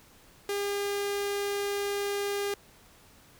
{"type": "tone with notch filter", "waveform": "sawtooth", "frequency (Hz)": 403.8, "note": "G#4", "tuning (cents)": -49, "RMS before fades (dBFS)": -31, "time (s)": [0.49, 2.54], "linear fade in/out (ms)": 2, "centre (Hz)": 970, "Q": 1.9, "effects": ["pink hiss -57 dBFS RMS until 3.39 s"]}